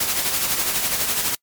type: noise with tremolo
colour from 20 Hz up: white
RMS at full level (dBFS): -20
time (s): 0-1.35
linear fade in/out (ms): 5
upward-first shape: sine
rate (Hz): 12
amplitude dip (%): 45
effects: noise-tail reverb RT60 0.1 s tail -26 dB re dry + MP3 96 kbps